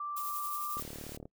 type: tone with pitch glide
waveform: sine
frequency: 1174.7 to 1184.9 Hz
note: D6 to D6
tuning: 0 to +15 cents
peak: -35 dBFS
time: 0-0.8 s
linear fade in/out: 5 ms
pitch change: +15 cents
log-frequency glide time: 0.4-0.68 s
type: noise with tremolo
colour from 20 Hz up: violet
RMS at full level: -39 dBFS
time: 0.16-0.83 s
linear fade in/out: 10 ms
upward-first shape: triangle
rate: 11 Hz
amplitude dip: 45%
type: high-pass noise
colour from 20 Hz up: white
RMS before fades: -48 dBFS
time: 0.77-1.17 s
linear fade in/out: 5 ms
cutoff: 120 Hz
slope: 96 dB/octave
type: click train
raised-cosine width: 2 ms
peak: -31 dBFS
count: 19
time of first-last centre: 0.77-1.255 s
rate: 37.1 Hz
effects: noise-tail reverb RT60 0.1 s tail -24 dB re dry